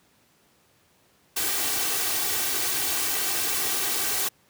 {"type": "noise with comb filter", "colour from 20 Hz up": "white", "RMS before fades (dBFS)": -26, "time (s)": [1.36, 4.29], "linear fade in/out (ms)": 10, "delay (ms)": 2.6, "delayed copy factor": 0.65, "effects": ["pink hiss -62 dBFS RMS until 4.49 s", "high-pass 100 Hz 12 dB/octave"]}